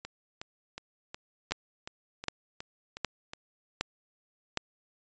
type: two click trains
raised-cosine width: 0.2 ms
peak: -22 / -11 dBFS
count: 10 / 5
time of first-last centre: 0.05-3.335 / 1.52-4.573 s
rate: 2.74 / 1.31 Hz
effects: resampled to 16000 Hz